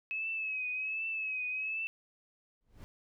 sine tone with vibrato, 2572 Hz, E7, 43 cents flat, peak -33 dBFS, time 0.11-1.87 s, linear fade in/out 0 ms, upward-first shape triangle, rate 1.3 Hz, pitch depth 65 cents each way
brown noise with exponential growth, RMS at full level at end -42 dBFS, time 2.61-2.84 s, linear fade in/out 0 ms, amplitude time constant 48 ms
effects none

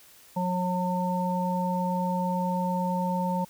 harmonic tone, 180.9 Hz, F#3, 39 cents flat, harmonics 1 / 3 / 5, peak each -27 / -33 / -29 dBFS, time 0.36-3.45 s, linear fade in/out 10 ms, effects white hiss -54 dBFS RMS until 3.49 s

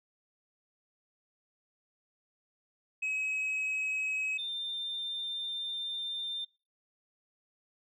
sine tone pair in turn, 2552 / 3596 Hz, D#7 / A7, +43 / +37 cents, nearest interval tritone, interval 594 cents, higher second, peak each -28 / -33 dBFS, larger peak first, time 3.02-4.38 / 4.38-6.45 s, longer second, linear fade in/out 10 ms, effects noise-tail reverb RT60 0.3 s tail -20 dB re dry + tanh soft clip ceiling -29 dBFS

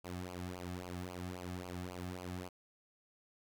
sawtooth tone with flanger, 90.1 Hz, F#2, 45 cents flat, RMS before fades -44 dBFS, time 0.04-2.49 s, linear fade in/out 10 ms, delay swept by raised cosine 0.53 to 2.13 ms, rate 3.7 Hz, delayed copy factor -0.85, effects none

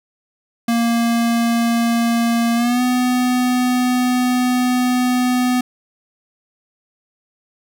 square tone with pitch glide, 233.1 to 249.8 Hz, A#3 to B3, 0 to +20 cents, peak -15 dBFS, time 0.68-5.61 s, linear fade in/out 5 ms, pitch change +120 cents, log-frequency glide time 2.55-2.82 s, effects none

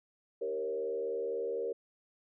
sine tone with frequency modulation, 466.2 Hz, A#4, in tune, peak -32 dBFS, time 0.41-1.73 s, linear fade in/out 10 ms, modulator 76 Hz, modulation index 0.96, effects none

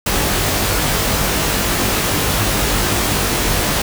pink noise with comb filter, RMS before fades -17 dBFS, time 0.06-3.82 s, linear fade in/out 5 ms, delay 20 ms, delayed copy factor +0.8, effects none

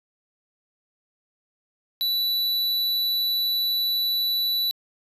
square tone, 3956 Hz, B7, 2 cents sharp, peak -22 dBFS, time 2.01-4.71 s, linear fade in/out 0 ms, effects resampled to 32000 Hz

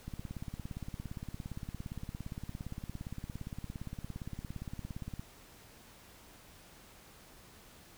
click train, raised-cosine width 5 ms, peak -28 dBFS, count 90, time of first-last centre 0.08-5.195 s, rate 17.4 Hz, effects pink hiss -57 dBFS RMS until 7.97 s

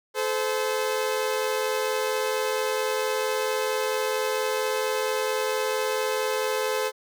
sawtooth tone pair together, 431.6 / 516 Hz, A4 / C5, -33 / -24 cents, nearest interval minor third, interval 309 cents, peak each -23 dBFS, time 0.14-6.92 s, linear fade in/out 50 ms, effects none

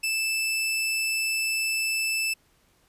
sawtooth tone, 2637 Hz, E7, in tune, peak -21 dBFS, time 0.03-2.34 s, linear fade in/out 10 ms, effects pink hiss -64 dBFS RMS until 2.88 s + resampled to 32000 Hz

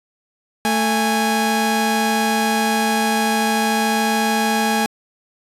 sawtooth tone pair together, 221.6 / 826 Hz, A3 / G#5, +13 / -10 cents, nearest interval octave + major seventh, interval 2277 cents, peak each -15 dBFS, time 0.65-4.86 s, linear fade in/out 0 ms, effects resampled to 32000 Hz

